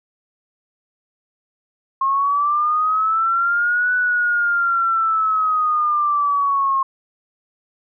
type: linear two-way sweep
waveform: sine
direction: up then down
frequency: 1071 to 1488 to 1071 Hz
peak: -15 dBFS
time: 2.01-6.83 s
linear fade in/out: 5 ms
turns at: 3.94 s
effects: none